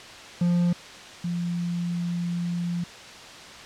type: tone pair in turn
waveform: triangle / sine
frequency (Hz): 174.61 / 173.5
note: F3 / F3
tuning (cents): 0 / -11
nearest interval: unison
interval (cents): 11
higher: first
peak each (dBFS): -17 / -25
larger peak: first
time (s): 0.41-0.73 / 1.24-2.84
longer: second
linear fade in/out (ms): 5
effects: white hiss -42 dBFS RMS until 3.65 s + low-pass 5000 Hz 12 dB/octave